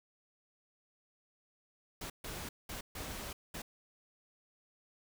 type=noise bursts at uneven times; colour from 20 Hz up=pink; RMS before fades=-43 dBFS; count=5; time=2.01-2.1 / 2.24-2.49 / 2.69-2.81 / 2.95-3.33 / 3.54-3.62 s; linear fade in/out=5 ms; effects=none